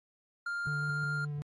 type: tone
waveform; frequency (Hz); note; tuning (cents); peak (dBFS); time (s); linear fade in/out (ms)
triangle; 1400; F6; +4; -31; 0.46-1.25; 5
type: tone with vibrato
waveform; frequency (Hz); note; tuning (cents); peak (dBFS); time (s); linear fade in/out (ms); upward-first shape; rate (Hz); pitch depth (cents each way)
triangle; 146.83; D3; 0; -32; 0.67-1.42; 0; sine; 7; 14
effects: AAC 32 kbps